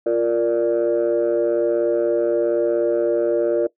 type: chord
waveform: sine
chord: Bb major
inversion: second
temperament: equal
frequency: 349.2 / 466.2 / 587.3 Hz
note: F4 / Bb4 / D5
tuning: 0 / 0 / 0 cents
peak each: -19 dBFS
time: 0.06-3.67 s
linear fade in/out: 5 ms
effects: noise-tail reverb RT60 0.1 s tail -19 dB re dry + tanh soft clip ceiling -11 dBFS